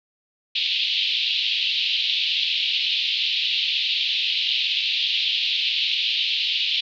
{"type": "band-pass noise", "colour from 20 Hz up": "pink", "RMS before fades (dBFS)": -23, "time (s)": [0.55, 6.81], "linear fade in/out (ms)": 10, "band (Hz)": [2700, 4100], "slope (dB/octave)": 48, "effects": []}